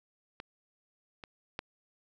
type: clicks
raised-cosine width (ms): 0.3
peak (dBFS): -25 / -28 / -19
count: 3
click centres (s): 0.401 / 1.238 / 1.591
effects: none